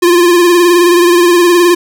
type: tone with vibrato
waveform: square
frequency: 349.2 Hz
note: F4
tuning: in tune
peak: -5 dBFS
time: 0.02-1.75 s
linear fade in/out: 10 ms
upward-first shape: sine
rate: 19 Hz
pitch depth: 44 cents each way
effects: none